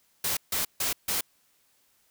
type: noise bursts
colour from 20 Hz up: white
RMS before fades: -28 dBFS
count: 4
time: 0.24-1.21 s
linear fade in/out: 5 ms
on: 130 ms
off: 150 ms
effects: white hiss -67 dBFS RMS until 2.1 s